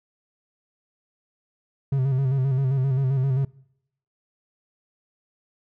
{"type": "tone with vibrato", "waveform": "triangle", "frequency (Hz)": 133.4, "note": "C3", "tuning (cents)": 34, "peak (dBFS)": -17, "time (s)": [1.92, 3.45], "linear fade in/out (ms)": 5, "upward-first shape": "square", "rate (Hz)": 7.6, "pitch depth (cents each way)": 53, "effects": ["noise-tail reverb RT60 0.8 s tail -24 dB re dry"]}